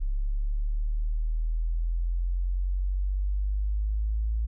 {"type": "exponential sweep", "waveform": "sine", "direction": "up", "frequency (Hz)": [34.42, 55.3], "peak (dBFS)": -24, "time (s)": [0, 4.47], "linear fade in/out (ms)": 20, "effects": []}